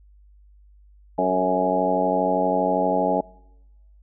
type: harmonic tone with a mistuned harmonic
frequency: 92.5 Hz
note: F#2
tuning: in tune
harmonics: 2 / 3 / 4 / 5 / 6 / 7 / 8 / 9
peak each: -29 / -27 / -32 / -27 / -26 / -24 / -34 / -24 dBFS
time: 1.18-3.21 s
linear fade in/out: 5 ms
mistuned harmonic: 5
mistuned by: -36 cents
effects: noise-tail reverb RT60 1.0 s tail -25 dB re dry + added 50 Hz sine -49 dBFS peak until 4.02 s